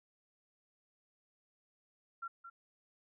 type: tone with echo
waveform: sine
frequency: 1368 Hz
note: F6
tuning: 36 cents flat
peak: -39 dBFS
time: 2.22-2.28 s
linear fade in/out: 10 ms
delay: 220 ms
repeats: 1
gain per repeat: -9 dB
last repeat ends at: 2.5 s
effects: none